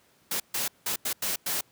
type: noise bursts at uneven times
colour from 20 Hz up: white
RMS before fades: -29 dBFS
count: 6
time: 0.31-0.4 / 0.54-0.68 / 0.86-0.96 / 1.05-1.13 / 1.22-1.36 / 1.46-1.61 s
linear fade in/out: 5 ms
effects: pink hiss -63 dBFS RMS until 1.71 s + high-pass 100 Hz 12 dB/octave